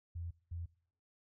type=tone bursts at uneven times; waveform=sine; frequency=85.2 Hz; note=F2; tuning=42 cents flat; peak=-39 dBFS; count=2; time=0.15-0.31 / 0.51-0.66 s; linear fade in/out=10 ms; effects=noise-tail reverb RT60 0.6 s tail -22 dB re dry